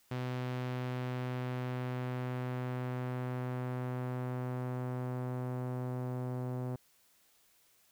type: tone with low-pass filter sweep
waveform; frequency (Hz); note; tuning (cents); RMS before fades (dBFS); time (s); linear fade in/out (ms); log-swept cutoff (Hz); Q
sawtooth; 126; B2; +35; -37; 0.11-6.76; 5; 3800 to 810; 0.77
effects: white hiss -68 dBFS RMS until 7.91 s

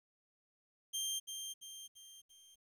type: tone with echo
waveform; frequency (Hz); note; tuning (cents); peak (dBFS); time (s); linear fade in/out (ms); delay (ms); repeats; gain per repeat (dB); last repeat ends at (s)
20% pulse; 3173; G7; +20; -31; 0.93-1.2; 20; 340; 4; -6; 2.56
effects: 12-bit

